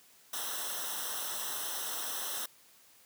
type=noise with comb filter; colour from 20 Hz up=white; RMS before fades=-37 dBFS; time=0.33-2.46 s; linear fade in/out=5 ms; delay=0.43 ms; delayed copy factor=-0.9; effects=white hiss -61 dBFS RMS until 3.05 s + high-pass 100 Hz 12 dB/octave